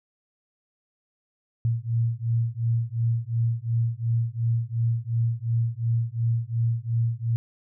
sine beating tone pair, 114.5 / 117.3 Hz, A#2 / A#2, -31 / +11 cents, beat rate 2.8 Hz, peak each -25 dBFS, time 1.65-7.36 s, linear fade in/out 0 ms, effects none

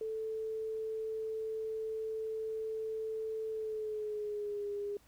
sine tone with pitch glide, 440 to 408.2 Hz, A4 to G#4, 0 to -30 cents, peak -35 dBFS, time 0.01-4.97 s, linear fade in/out 2 ms, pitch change -130 cents, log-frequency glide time 3.5-4.68 s, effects added 57 Hz sine -70 dBFS peak until 5.07 s + pink hiss -66 dBFS RMS until 5.07 s

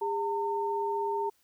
sine tone pair together, 405.2 / 907.9 Hz, G#4 / A#5, -43 / -46 cents, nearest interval octave + major second, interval 1397 cents, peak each -31 / -30 dBFS, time 0.01-1.3 s, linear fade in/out 10 ms, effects white hiss -69 dBFS RMS until 1.43 s

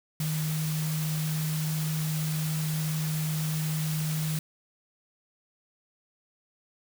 sine tone in noise, 155.7 Hz, D#3, 2 cents sharp, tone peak -27 dBFS, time 0.2-4.39 s, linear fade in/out 2 ms, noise white, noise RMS -37 dBFS, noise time 0.2-4.39 s, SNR +7 dB, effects none

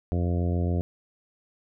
harmonic tone, 87.31 Hz, F2, in tune, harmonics 1 / 2 / 3 / 4 / 5 / 6 / 7 / 8, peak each -24 / -30 / -34 / -36 / -38 / -40 / -41 / -42 dBFS, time 0.12-0.81 s, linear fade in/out 0 ms, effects none

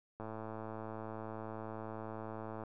click train, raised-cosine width 1 ms, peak -30 dBFS, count 269, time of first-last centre 0.2-2.636 s, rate 110 Hz, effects none

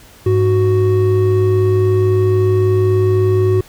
triangle tone pair together, 102.4 / 371 Hz, G#2 / F#4, -24 / +5 cents, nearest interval octave + minor seventh, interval 2229 cents, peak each -11 dBFS, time 0.26-3.61 s, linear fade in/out 5 ms, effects pink hiss -43 dBFS RMS until 3.68 s

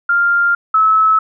sine tone pair in turn, 1396.9 / 1298.2 Hz, F6 / E6, 0 / -27 cents, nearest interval minor second, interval 127 cents, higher first, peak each -10 / -8 dBFS, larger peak second, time 0.09-0.55 / 0.74-1.19 s, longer first, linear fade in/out 5 ms, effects none

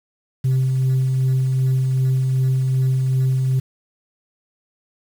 sine tone with tremolo, 130.81 Hz, C3, in tune, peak -12 dBFS, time 0.44-3.6 s, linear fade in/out 10 ms, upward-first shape sine, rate 2.6 Hz, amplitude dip 30%, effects tanh soft clip ceiling -13 dBFS + 7-bit

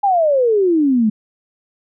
sine exponential sweep, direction down, 830.6 to 207.7 Hz, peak -11 dBFS, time 0.03-1.1 s, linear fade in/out 10 ms, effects none

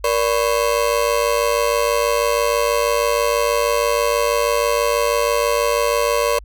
30% pulse ring-modulated tone, 526 Hz, C5, 9 cents sharp, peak -10 dBFS, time 0.04-6.39 s, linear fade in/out 5 ms, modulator 53.1 Hz, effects added 50 Hz sine -36 dBFS peak until 6.44 s

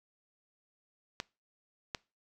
clicks, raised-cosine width 0.2 ms, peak -17 dBFS, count 2, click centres 1.201 / 1.948 s, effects noise-tail reverb RT60 0.3 s tail -24 dB re dry

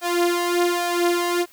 sawtooth tone with flanger, 349.2 Hz, F4, in tune, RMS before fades -21 dBFS, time 0.01-1.46 s, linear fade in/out 50 ms, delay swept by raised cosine 1.6 to 3.9 ms, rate 1.2 Hz, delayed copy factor +0.75, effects white hiss -52 dBFS RMS until 1.52 s

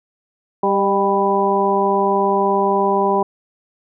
harmonic tone with a mistuned harmonic, 197.4 Hz, G3, 12 cents sharp, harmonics 1 / 2 / 3 / 4 / 5, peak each -23 / -18 / -23 / -20 / -19 dBFS, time 0.63-3.23 s, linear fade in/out 5 ms, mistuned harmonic 3, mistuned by +36 cents, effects none

